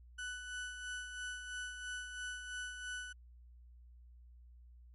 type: tone with tremolo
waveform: 35% pulse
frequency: 1490 Hz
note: F#6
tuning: 12 cents sharp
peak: -38 dBFS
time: 0.18-3.13 s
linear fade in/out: 10 ms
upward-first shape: sine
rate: 3 Hz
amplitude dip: 50%
effects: added 60 Hz sine -55 dBFS peak until 4.94 s + MP3 48 kbps